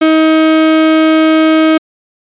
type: tone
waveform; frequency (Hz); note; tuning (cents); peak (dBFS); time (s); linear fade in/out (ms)
35% pulse; 316.6; D#4; +30; -4; 0.01-1.78; 10
effects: resampled to 8000 Hz